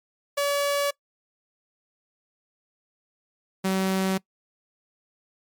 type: tone pair in turn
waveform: sawtooth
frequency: 570 / 190.21 Hz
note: C#5 / F#3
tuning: +48 / +48 cents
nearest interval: octave + perfect fifth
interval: 1900 cents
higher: first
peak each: -18 dBFS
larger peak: neither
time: 0.37-0.91 / 3.64-4.18 s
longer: neither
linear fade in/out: 10 ms
effects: noise-tail reverb RT60 0.1 s tail -22 dB re dry + MP3 96 kbps